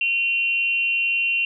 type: tone with amplitude modulation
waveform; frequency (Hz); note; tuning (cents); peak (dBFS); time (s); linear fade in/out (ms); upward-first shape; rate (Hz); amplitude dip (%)
sine; 2751; F7; -27; -16; 0.01-1.45; 2; sine; 291; 55
effects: none